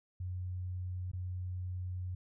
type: tone with dropouts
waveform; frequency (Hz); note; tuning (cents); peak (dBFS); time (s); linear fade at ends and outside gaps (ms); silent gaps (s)
sine; 91; F#2; -28; -36; 0.2-2.15; 5; 1.116-1.133
effects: none